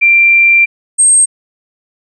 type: tone pair in turn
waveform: sine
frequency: 2365 / 8428 Hz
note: D7 / C9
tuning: +12 / +12 cents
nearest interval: octave + minor seventh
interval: 2200 cents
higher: second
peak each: -4 dBFS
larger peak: neither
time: 0.01-0.66 / 0.98-1.26 s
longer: first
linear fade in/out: 20 ms
effects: none